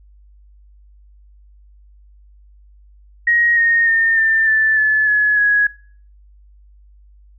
sine tone with pitch steps, 1885 / 1852.6 / 1820.8 / 1789.5 / 1758.8 / 1728.6 / 1698.9 / 1669.7 Hz, A#6 / A#6 / A#6 / A6 / A6 / A6 / G#6 / G#6, +19 / -11 / -41 / +29 / -1 / -31 / +39 / +9 cents, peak -11 dBFS, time 3.27-5.67 s, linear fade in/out 5 ms, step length 300 ms, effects noise-tail reverb RT60 0.5 s tail -22 dB re dry + added 50 Hz sine -44 dBFS peak until 7.38 s

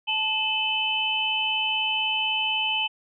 sine tone cluster, 873 / 2600 / 3032 Hz, A5 / E7 / F#7, -14 / -24 / +42 cents, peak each -30 / -27 / -25 dBFS, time 0.07-2.88 s, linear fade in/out 20 ms, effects none

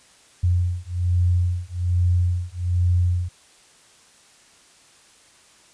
sine beating tone pair, 88.1 / 89.3 Hz, F2 / F2, +16 / +39 cents, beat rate 1.2 Hz, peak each -21 dBFS, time 0.43-3.29 s, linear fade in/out 10 ms, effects white hiss -53 dBFS RMS until 5.73 s + resampled to 22050 Hz

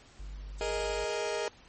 triangle tone, 49 Hz, G1, in tune, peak -37 dBFS, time 0.19-1.05 s, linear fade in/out 10 ms
violet noise, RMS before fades -42 dBFS, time 0.58-1.15 s, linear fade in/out 5 ms
sawtooth chord, Ab suspended second, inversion none, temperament just, 415.3 / 467.2 / 623 Hz, Ab4 / Bb4 / Eb5, 0 / +4 / +2 cents, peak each -31 dBFS, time 0.61-1.48 s, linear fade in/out 0 ms
effects pink hiss -57 dBFS RMS until 1.68 s + MP3 32 kbps

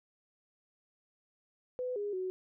sine tone with pitch steps, 502 / 410.8 / 371.7 Hz, B4 / G#4 / F#4, +28 / -19 / +8 cents, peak -33 dBFS, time 1.79-2.3 s, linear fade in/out 0 ms, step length 170 ms, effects none

